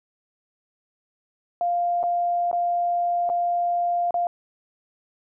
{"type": "tone with dropouts", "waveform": "sine", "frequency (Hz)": 698.5, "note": "F5", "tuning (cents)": 0, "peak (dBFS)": -20, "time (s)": [1.61, 4.27], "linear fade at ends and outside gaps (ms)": 1, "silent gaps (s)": [[2.03, 2.037], [2.514, 2.529], [3.292, 3.299], [4.108, 4.142]], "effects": []}